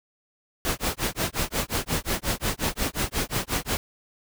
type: noise with tremolo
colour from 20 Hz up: pink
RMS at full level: -24 dBFS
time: 0.65-3.77 s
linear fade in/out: 0 ms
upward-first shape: sine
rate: 5.6 Hz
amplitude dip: 100%
effects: none